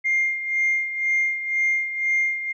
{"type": "tone with tremolo", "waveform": "sine", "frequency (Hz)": 2113, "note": "C7", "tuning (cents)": 16, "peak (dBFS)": -16, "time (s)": [0.04, 2.53], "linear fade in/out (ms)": 20, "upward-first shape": "sine", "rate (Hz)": 2, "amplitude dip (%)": 70, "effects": ["tanh soft clip ceiling -14 dBFS"]}